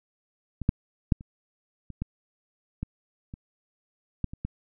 clicks, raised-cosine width 5 ms, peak -20 / -8 / -7 / -30 / -27 / -17 / -18 / -26 / -14 / -26 / -18 dBFS, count 11, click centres 0.617 / 0.691 / 1.122 / 1.209 / 1.903 / 2.02 / 2.83 / 3.339 / 4.243 / 4.335 / 4.45 s, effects none

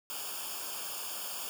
white noise with comb filter, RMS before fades -39 dBFS, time 0.1-1.49 s, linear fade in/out 0 ms, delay 0.5 ms, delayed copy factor -0.85, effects none

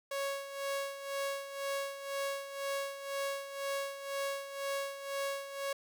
sawtooth tone with tremolo, 554 Hz, C#5, 1 cent flat, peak -29 dBFS, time 0.11-5.73 s, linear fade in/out 5 ms, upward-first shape sine, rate 2 Hz, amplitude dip 70%, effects none

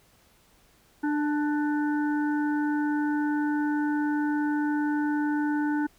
harmonic tone with a mistuned harmonic, 297.1 Hz, D4, 20 cents sharp, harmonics 1 / 3 / 5 / 6, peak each -24 / -34 / -35 / -46 dBFS, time 1.03-5.87 s, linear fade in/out 10 ms, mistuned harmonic 3, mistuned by -26 cents, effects pink hiss -61 dBFS RMS until 5.98 s

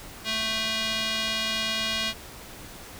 square tone with band-pass filter, 220.7 Hz, A3, 5 cents sharp, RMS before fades -28 dBFS, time 0.24-2.14 s, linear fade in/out 50 ms, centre 3500 Hz, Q 1.9, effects pink hiss -43 dBFS RMS until 2.99 s

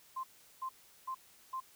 sine tone bursts, 1046.5 Hz, C6, in tune, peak -36 dBFS, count 4, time 0.16-1.604 s, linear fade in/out 10 ms, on 76 ms, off 380 ms, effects white hiss -62 dBFS RMS until 1.75 s

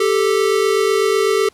square tone pair together, 392 / 440 Hz, G4 / A4, 0 / 0 cents, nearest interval major second, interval 200 cents, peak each -17 dBFS, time 0-1.49 s, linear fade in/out 5 ms, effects pink hiss -53 dBFS RMS until 1.53 s + low-pass 11000 Hz 12 dB/octave

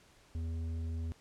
sine tone with tanh clipping, 82 Hz, E2, 9 cents flat, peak -36 dBFS, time 0.35-1.12 s, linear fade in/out 0 ms, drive 9 dB, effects pink hiss -63 dBFS RMS until 1.2 s + low-pass 9000 Hz 12 dB/octave

